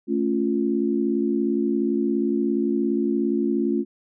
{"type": "chord", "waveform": "sine", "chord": "A augmented", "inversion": "none", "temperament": "equal", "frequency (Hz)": [220, 277.2, 349.2], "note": ["A3", "C#4", "E#4"], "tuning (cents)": [0, 0, 0], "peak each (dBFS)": -24, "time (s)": [0.07, 3.85], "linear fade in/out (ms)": 50, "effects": []}